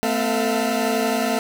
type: tone cluster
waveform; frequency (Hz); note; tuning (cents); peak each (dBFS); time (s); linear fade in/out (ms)
40% pulse; 221.9 / 254 / 445.7 / 655 / 706; A3 / B3 / A4 / E5 / F5; +15 / +49 / +22 / -11 / +19; -25; 0.03-1.39; 0
effects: none

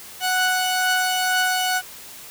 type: tone pair together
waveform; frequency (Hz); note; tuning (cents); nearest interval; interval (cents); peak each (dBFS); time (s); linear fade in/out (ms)
sawtooth; 740 / 1477.9; F#5 / F#6; 0 / -2; octave; 1198; -18; 0.2-1.82; 50
effects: white hiss -40 dBFS RMS until 2.3 s

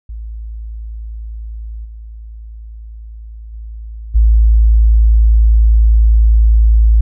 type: tone with level steps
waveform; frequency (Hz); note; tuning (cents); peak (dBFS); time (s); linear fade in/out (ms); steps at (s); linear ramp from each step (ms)
sine; 55; A1; 0; -23 / -28 / -25 / -5; 0.09-7.01; 5; 1.84 / 3.52 / 4.14; 20
effects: none

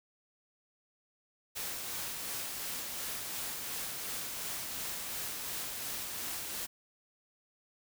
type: noise with tremolo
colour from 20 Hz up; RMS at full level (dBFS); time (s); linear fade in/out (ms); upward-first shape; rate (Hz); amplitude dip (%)
white; -38; 1.55-6.67; 20; sine; 2.8; 25
effects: none

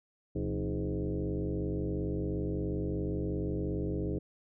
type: tone with frequency modulation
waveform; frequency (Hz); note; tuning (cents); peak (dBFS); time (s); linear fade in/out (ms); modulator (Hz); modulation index
sine; 123; B2; -7; -30; 0.35-4.19; 10; 97.1; 3.5
effects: none

